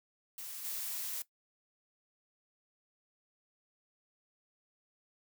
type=noise with level steps; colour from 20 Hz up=blue; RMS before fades=-44 / -39 dBFS; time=0.38-1.22 s; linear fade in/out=2 ms; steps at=0.64 s; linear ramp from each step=10 ms; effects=noise-tail reverb RT60 0.1 s tail -17 dB re dry